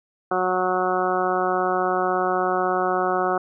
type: harmonic tone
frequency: 183.6 Hz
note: F#3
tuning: 13 cents flat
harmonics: 1 / 2 / 3 / 4 / 5 / 6 / 7 / 8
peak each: -34 / -25 / -28 / -24 / -33 / -29 / -27 / -32 dBFS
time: 0.31-3.38 s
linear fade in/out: 5 ms
effects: none